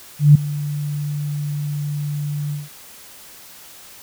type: tone with ADSR envelope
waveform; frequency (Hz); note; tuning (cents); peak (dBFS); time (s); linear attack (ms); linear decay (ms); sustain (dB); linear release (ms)
sine; 146.83; D3; 0; -3; 0.19-2.69; 160; 7; -18; 170
effects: white hiss -42 dBFS RMS until 4.02 s